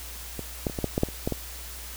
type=clicks; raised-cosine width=2 ms; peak=-19 / -12 / -21 / -16 / -11 / -10 / -7 / -26 / -12 / -14 dBFS; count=10; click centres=0.393 / 0.668 / 0.698 / 0.788 / 0.843 / 0.979 / 1.034 / 1.087 / 1.275 / 1.323 s; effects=added 60 Hz sine -41 dBFS peak until 1.96 s + white hiss -41 dBFS RMS until 1.96 s